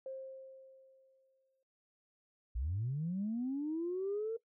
sine tone with exponential decay, 530 Hz, C5, 22 cents sharp, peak -39 dBFS, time 0.06-1.63 s, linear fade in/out 2 ms, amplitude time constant 340 ms
sine linear sweep, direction up, 51.8 to 460 Hz, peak -33 dBFS, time 2.55-4.37 s, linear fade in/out 10 ms
effects noise-tail reverb RT60 0.1 s tail -18 dB re dry + tanh soft clip ceiling -29 dBFS

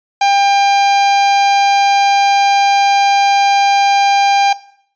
45% pulse tone, 798 Hz, G5, 31 cents sharp, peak -9 dBFS, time 0.21-4.53 s, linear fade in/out 5 ms, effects noise-tail reverb RT60 0.6 s tail -18 dB re dry + resampled to 16000 Hz

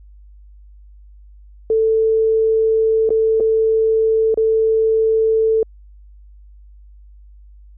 sine tone with dropouts, 443.2 Hz, A4, 13 cents sharp, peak -12 dBFS, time 1.7-5.63 s, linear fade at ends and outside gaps 2 ms, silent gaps 3.092-3.104 / 3.4-3.405 / 4.343-4.374 s, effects added 50 Hz sine -40 dBFS peak until 7.77 s

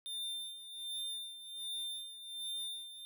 square tone with tremolo, 3601 Hz, A7, 39 cents sharp, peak -38 dBFS, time 0.06-3.05 s, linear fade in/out 0 ms, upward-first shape sine, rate 1.3 Hz, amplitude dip 70%, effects none

